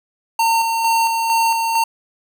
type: tone with tremolo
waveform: square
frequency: 911 Hz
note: A#5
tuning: 40 cents flat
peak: -14 dBFS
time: 0.39-1.84 s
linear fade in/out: 5 ms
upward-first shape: square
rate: 2.2 Hz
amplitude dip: 35%
effects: none